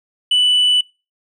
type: tone with tanh clipping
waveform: sine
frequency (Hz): 2976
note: F#7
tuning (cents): +9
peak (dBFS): -12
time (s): 0.31-0.81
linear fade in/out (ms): 5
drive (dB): 2
effects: noise-tail reverb RT60 0.3 s tail -24 dB re dry